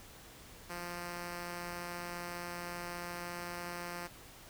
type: tone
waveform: 5% pulse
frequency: 174.61 Hz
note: F3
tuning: in tune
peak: -29 dBFS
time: 0.69-4.08 s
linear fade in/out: 20 ms
effects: pink hiss -54 dBFS RMS until 4.49 s